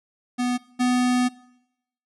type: tone pair in turn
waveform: square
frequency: 246.9 / 248.8 Hz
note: B3 / B3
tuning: 0 / +13 cents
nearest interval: unison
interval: 13 cents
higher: second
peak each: -22 / -19 dBFS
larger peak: second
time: 0.38-0.58 / 0.79-1.29 s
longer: second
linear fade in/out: 20 ms
effects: noise-tail reverb RT60 0.8 s tail -21 dB re dry + resampled to 24000 Hz